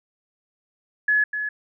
sine tone with echo, 1700 Hz, G#6, 40 cents sharp, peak -16 dBFS, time 1.08-1.24 s, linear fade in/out 5 ms, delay 250 ms, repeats 1, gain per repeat -8 dB, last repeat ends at 1.49 s, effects none

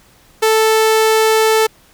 sawtooth tone, 440 Hz, A4, in tune, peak -6 dBFS, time 0.42-1.67 s, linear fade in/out 10 ms, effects pink hiss -49 dBFS RMS until 1.93 s

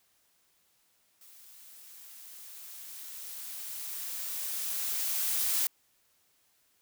blue noise with level ramp, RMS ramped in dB -55 to -28 dBFS, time 1.21-5.67 s, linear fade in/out 2 ms, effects white hiss -70 dBFS RMS until 6.81 s

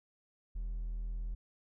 triangle tone with hard clipping, 41.04 Hz, E1, 7 cents flat, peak -36 dBFS, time 0.55-1.35 s, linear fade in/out 10 ms, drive 5 dB, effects none

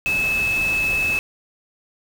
sine tone in noise, 2600 Hz, E7, 24 cents flat, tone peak -18 dBFS, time 0.06-1.19 s, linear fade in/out 0 ms, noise pink, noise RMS -31 dBFS, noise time 0.06-1.19 s, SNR +10 dB, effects none

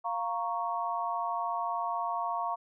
sine chord, Bb minor, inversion second, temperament equal, 698.5 / 932.3 / 1108.7 Hz, F5 / Bb5 / Db6, 0 / 0 / 0 cents, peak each -34 dBFS, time 0.04-2.56 s, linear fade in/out 20 ms, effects none

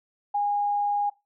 sine tone, 819 Hz, G#5, 24 cents flat, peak -22 dBFS, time 0.34-1.1 s, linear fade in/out 10 ms, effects noise-tail reverb RT60 0.2 s tail -19 dB re dry

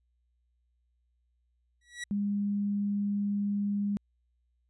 sawtooth tone with exponential growth, 1931 Hz, B6, 39 cents flat, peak -29 dBFS, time 1.81-2.04 s, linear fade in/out 5 ms, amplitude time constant 50 ms
sine tone with vibrato, 203 Hz, G#3, 39 cents flat, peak -27 dBFS, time 2.11-3.97 s, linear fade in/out 0 ms, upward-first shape triangle, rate 20 Hz, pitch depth 12 cents each way
effects added 60 Hz sine -70 dBFS peak until 4.69 s + resampled to 24000 Hz

